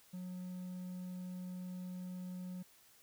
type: tone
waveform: triangle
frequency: 181.8 Hz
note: F#3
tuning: 30 cents flat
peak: -40 dBFS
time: 0.13-2.63 s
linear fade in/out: 10 ms
effects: white hiss -65 dBFS RMS until 3.02 s